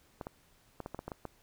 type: clicks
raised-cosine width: 1 ms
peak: -25 dBFS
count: 9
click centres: 0.212 / 0.269 / 0.803 / 0.861 / 0.946 / 0.991 / 1.08 / 1.118 / 1.253 s
effects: pink hiss -66 dBFS RMS until 1.42 s